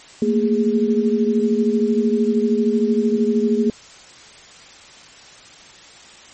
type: tone cluster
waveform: sine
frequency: 221.6 / 234.6 / 413.6 Hz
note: A3 / A#3 / G#4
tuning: +13 / +11 / -7 cents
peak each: -19 dBFS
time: 0.22-3.7 s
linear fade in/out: 2 ms
effects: white hiss -43 dBFS RMS until 6.33 s + MP3 32 kbps